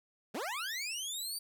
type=linear sweep; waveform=20% pulse; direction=up; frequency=170.1 to 4699 Hz; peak=-31 dBFS; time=0.34-1.39 s; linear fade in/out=10 ms; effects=none